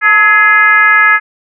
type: tone with frequency modulation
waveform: sine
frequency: 1680 Hz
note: G#6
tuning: 19 cents sharp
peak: -4 dBFS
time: 0.01-1.2 s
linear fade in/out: 50 ms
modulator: 397 Hz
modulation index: 1.1
effects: none